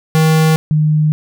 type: tone pair in turn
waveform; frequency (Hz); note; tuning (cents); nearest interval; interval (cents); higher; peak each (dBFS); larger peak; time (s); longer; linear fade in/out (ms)
square / sine; 158.3 / 153.17; D#3 / D#3; +30 / -27; minor second; 57; first; -9; neither; 0.15-0.56 / 0.71-1.12; neither; 0
effects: none